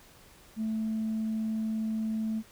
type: tone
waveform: sine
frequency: 220 Hz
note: A3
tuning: in tune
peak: -27 dBFS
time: 0.56-2.43 s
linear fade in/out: 50 ms
effects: tanh soft clip ceiling -25 dBFS + pink hiss -56 dBFS RMS until 2.51 s